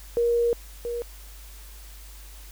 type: tone pair in turn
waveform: sine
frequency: 472.2 / 474.6 Hz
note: A#4 / A#4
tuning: +22 / +31 cents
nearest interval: unison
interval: 9 cents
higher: second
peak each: -19 / -27 dBFS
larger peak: first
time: 0.17-0.53 / 0.85-1.02 s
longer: first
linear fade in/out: 0 ms
effects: added 50 Hz sine -42 dBFS peak until 2.51 s + white hiss -49 dBFS RMS until 2.51 s